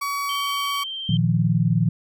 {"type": "tone", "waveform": "35% pulse", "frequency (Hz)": 1132, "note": "C#6", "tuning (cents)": 36, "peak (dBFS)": -22, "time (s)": [0.01, 0.84], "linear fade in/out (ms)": 10}
{"type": "tone with vibrato", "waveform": "sine", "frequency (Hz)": 3141, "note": "G7", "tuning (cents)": 3, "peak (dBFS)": -28, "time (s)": [0.29, 1.17], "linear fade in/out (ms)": 2, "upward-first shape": "square", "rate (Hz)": 17, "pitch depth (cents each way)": 11}
{"type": "chord", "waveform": "sine", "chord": "Bb suspended fourth", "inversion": "none", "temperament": "equal", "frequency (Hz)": [116.54, 155.56, 174.61], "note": ["Bb2", "Eb3", "F3"], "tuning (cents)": [0, 0, 0], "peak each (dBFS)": -21, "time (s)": [1.09, 1.89], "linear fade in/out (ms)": 5}
{"effects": []}